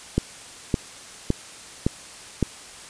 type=click train; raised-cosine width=3 ms; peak=-6 dBFS; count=5; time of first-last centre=0.18-2.427 s; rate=1.78 Hz; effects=white hiss -42 dBFS RMS until 2.89 s + resampled to 22050 Hz